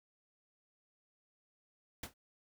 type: noise with exponential decay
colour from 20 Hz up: pink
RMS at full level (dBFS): -37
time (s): 2.03-2.14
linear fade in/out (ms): 5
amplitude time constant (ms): 22
effects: none